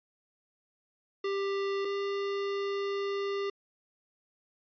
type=tone pair in turn; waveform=square; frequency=395 / 398.4 Hz; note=G4 / G4; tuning=+13 / +28 cents; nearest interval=unison; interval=15 cents; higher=second; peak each=-30 / -31 dBFS; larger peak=first; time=1.24-1.85 / 1.85-3.5 s; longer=second; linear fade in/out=5 ms; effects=resampled to 11025 Hz